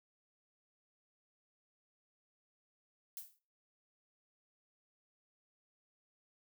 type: noise with exponential decay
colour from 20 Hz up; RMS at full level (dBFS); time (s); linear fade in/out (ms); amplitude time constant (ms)
violet; -42; 3.17-3.39; 1; 47
effects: noise-tail reverb RT60 0.4 s tail -22 dB re dry